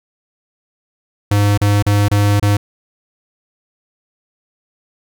square tone with dropouts, 102.3 Hz, G#2, 26 cents flat, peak -11 dBFS, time 1.31-2.57 s, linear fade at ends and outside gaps 5 ms, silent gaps 1.576-1.614 / 1.825-1.864 / 2.084-2.113 / 2.398-2.425 s, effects none

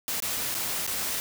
white noise with dropouts, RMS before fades -30 dBFS, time 0.08-1.2 s, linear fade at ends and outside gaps 0 ms, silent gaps 0.202-0.223 / 0.544-0.55 / 0.866-0.876 s, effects none

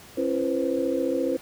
sine tone cluster, 271.3 / 337.5 / 490.5 / 525 Hz, C#4 / E4 / B4 / C5, -37 / +41 / -12 / +6 cents, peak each -28 dBFS, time 0.17-1.37 s, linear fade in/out 10 ms, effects pink hiss -47 dBFS RMS until 1.41 s + high-pass 60 Hz 12 dB/octave

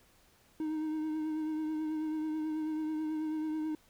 triangle tone with vibrato, 311.1 Hz, D#4, in tune, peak -30 dBFS, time 0.6-3.75 s, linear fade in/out 2 ms, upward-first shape triangle, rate 9.2 Hz, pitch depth 31 cents each way, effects pink hiss -65 dBFS RMS until 3.89 s

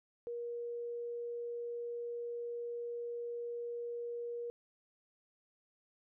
sine tone, 474.7 Hz, A#4, 31 cents sharp, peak -38 dBFS, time 0.27-4.5 s, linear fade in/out 0 ms, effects none

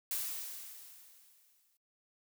blue noise with exponential decay, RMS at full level -35 dBFS, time 0.11-1.77 s, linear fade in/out 2 ms, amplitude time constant 360 ms, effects noise-tail reverb RT60 0.1 s tail -19 dB re dry

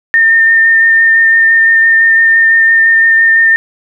sine tone with vibrato, 1814 Hz, A#6, 48 cents flat, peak -4 dBFS, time 0.14-3.56 s, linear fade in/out 0 ms, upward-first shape sine, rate 5.9 Hz, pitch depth 12 cents each way, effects none

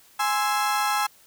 35% pulse chord, Ab augmented, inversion none, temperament equal, 830.6 / 1046.5 / 1318.5 Hz, Ab5 / C6 / E6, 0 / 0 / 0 cents, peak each -23 / -27 / -25 dBFS, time 0.19-1.07 s, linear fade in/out 10 ms, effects white hiss -55 dBFS RMS until 1.26 s

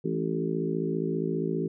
harmonic tone with a mistuned harmonic, 55 Hz, A1, in tune, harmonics 3 / 4 / 5 / 6 / 7 / 8, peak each -31 / -36 / -34 / -35 / -31 / -36 dBFS, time 0.04-1.68 s, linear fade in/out 10 ms, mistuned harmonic 4, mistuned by -33 cents, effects none

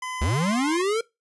25% pulse tone with pitch glide, 1016 to 1053.7 Hz, B5 to C6, +49 to +12 cents, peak -26 dBFS, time 0.02-0.82 s, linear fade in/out 5 ms, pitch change +63 cents, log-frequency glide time 0.24-0.62 s
square linear sweep, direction up, 61.74 to 466.2 Hz, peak -22 dBFS, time 0.21-1.01 s, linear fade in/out 5 ms
effects noise-tail reverb RT60 0.2 s tail -21 dB re dry + resampled to 24000 Hz

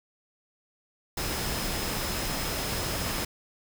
sine tone in noise, 5120 Hz, D#8, 49 cents sharp, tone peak -40 dBFS, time 1.17-3.25 s, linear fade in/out 5 ms, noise pink, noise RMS -31 dBFS, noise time 1.17-3.25 s, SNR -12 dB, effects none

